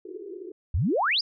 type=band-pass noise; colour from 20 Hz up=pink; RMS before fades=-39 dBFS; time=0.05-0.52 s; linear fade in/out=5 ms; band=340 to 420 Hz; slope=96 dB/octave
type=exponential sweep; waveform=sine; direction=up; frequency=65.4 to 5274 Hz; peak=-21 dBFS; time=0.74-1.21 s; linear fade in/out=5 ms
effects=none